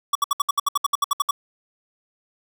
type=tone bursts; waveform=square; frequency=1136 Hz; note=C#6; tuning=42 cents sharp; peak=-17 dBFS; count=14; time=0.13-1.31 s; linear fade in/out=5 ms; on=23 ms; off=66 ms; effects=none